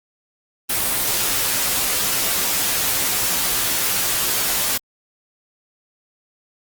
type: noise with comb filter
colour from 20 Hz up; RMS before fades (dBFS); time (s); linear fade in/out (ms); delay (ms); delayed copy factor
white; -20; 0.69-4.78; 10; 13; -0.65
effects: Opus 32 kbps